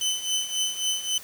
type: tone with tremolo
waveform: 25% pulse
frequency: 3031 Hz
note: F#7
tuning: 41 cents sharp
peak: -18 dBFS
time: 0.01-1.18 s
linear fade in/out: 2 ms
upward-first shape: triangle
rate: 3.7 Hz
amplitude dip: 80%
effects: white hiss -44 dBFS RMS until 1.23 s